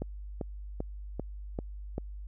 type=click train; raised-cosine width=2 ms; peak=-20 dBFS; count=6; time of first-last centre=0.02-1.981 s; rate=2.55 Hz; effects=added 50 Hz sine -39 dBFS peak until 2.27 s